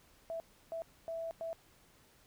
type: tone bursts at uneven times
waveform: sine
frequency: 659.3 Hz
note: E5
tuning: in tune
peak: -37 dBFS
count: 4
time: 0.3-0.4 / 0.72-0.82 / 1.08-1.31 / 1.41-1.53 s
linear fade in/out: 0 ms
effects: pink hiss -65 dBFS RMS until 2.26 s